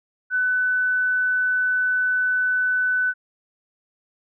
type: tone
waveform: sine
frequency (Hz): 1500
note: F#6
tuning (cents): +23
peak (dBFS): -18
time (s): 0.3-3.14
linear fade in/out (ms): 50
effects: none